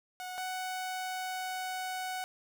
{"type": "tone pair in turn", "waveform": "sawtooth", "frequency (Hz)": [735, 743.5], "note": ["F#5", "F#5"], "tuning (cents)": [-12, 8], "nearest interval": "unison", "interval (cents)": 20, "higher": "second", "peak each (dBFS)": [-35, -31], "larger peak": "second", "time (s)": [[0.2, 0.38], [0.38, 2.24]], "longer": "second", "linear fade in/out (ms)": 0, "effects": []}